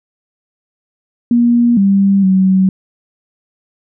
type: tone with pitch steps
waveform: sine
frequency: 238.1 / 196.9 / 189 Hz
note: A#3 / G3 / F#3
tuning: +37 / +8 / +37 cents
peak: -7 dBFS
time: 1.31-2.69 s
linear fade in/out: 2 ms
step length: 460 ms
effects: none